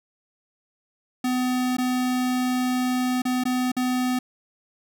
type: tone with dropouts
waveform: square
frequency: 252.1 Hz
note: B3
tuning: 36 cents sharp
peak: -22 dBFS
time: 1.24-4.19 s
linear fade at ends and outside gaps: 5 ms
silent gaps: 1.769-1.783 / 3.22-3.252 / 3.438-3.453 / 3.718-3.766 s
effects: none